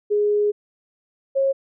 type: tone pair in turn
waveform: sine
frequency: 415.3 / 542.7 Hz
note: G#4 / C#5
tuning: 0 / -37 cents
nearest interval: perfect fourth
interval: 463 cents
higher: second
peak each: -16 dBFS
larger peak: neither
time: 0.1-0.52 / 1.35-1.53 s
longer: first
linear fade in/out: 20 ms
effects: none